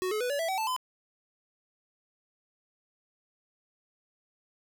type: tone with pitch steps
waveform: square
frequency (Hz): 370 / 427.5 / 493.9 / 570.6 / 659.3 / 761.7 / 880 / 1016.7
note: F#4 / A4 / B4 / C#5 / E5 / G5 / A5 / B5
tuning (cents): 0 / -50 / 0 / +50 / 0 / -50 / 0 / +50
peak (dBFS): -29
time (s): 0.02-0.764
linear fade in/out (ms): 0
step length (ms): 93
effects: none